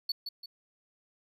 triangle tone with echo, 4440 Hz, C#8, 2 cents sharp, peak -27 dBFS, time 0.09-0.12 s, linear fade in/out 5 ms, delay 170 ms, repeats 2, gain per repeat -7 dB, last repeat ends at 0.46 s, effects none

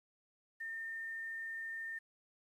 sine tone with quantisation, 1813 Hz, A#6, 49 cents flat, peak -40 dBFS, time 0.6-1.99 s, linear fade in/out 10 ms, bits 11, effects resampled to 32000 Hz

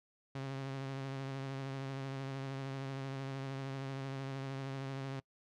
sawtooth tone with vibrato, 135.2 Hz, C#3, 43 cents flat, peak -35 dBFS, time 0.35-5.2 s, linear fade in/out 5 ms, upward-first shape triangle, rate 13 Hz, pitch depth 34 cents each way, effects noise-tail reverb RT60 0.1 s tail -24 dB re dry + low-pass 5000 Hz 12 dB/octave

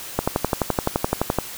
click train, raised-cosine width 1 ms, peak -4 dBFS, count 15, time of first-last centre 0.19-1.387 s, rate 11.7 Hz, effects white hiss -35 dBFS RMS until 1.57 s

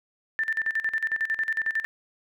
sine tone with tremolo, 1780 Hz, A6, 20 cents sharp, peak -22 dBFS, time 0.39-1.85 s, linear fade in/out 0 ms, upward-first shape square, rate 11 Hz, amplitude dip 80%, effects none

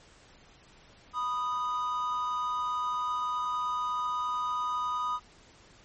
triangle tone pair together, 987.8 / 1239.2 Hz, B5 / D#6, 0 / -7 cents, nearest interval major third, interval 393 cents, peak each -32 / -28 dBFS, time 1.13-5.2 s, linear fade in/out 50 ms, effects pink hiss -57 dBFS RMS until 5.84 s + MP3 32 kbps

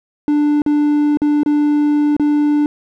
triangle tone with dropouts, 295.2 Hz, D4, 9 cents sharp, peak -9 dBFS, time 0.28-2.66 s, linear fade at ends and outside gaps 1 ms, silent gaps 0.619-0.662 / 1.172-1.218 / 1.433-1.461 / 2.166-2.197 s, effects none

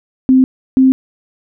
sine tone pair in turn, 260 / 262.1 Hz, C4 / C4, -11 / +3 cents, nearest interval unison, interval 14 cents, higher second, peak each -5 dBFS, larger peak neither, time 0.29-0.44 / 0.77-0.92 s, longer neither, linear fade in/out 0 ms, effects none

